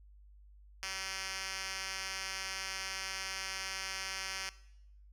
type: tone with band-pass filter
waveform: 5% pulse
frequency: 191.3 Hz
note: G3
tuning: 42 cents flat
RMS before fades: -40 dBFS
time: 0.83-4.49 s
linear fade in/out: 0 ms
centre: 4400 Hz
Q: 1.4
effects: noise-tail reverb RT60 0.8 s tail -18 dB re dry + added 50 Hz sine -55 dBFS peak until 5.12 s